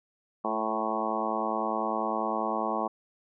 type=harmonic tone with a mistuned harmonic; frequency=110 Hz; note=A2; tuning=in tune; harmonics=2 / 3 / 4 / 5 / 6 / 7 / 8 / 9 / 10; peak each=-36 / -37 / -38 / -37 / -35 / -34 / -36 / -36 / -34 dBFS; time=0.44-2.88 s; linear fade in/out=10 ms; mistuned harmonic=3; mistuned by=+24 cents; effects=none